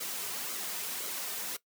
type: noise with flanger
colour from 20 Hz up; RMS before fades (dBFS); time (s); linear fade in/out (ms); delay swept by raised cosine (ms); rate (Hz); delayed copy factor
white; -37; 0-1.57; 10; 1.1 to 3.7; 1.9; -0.5
effects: noise-tail reverb RT60 0.1 s tail -18 dB re dry + high-pass 200 Hz 12 dB/octave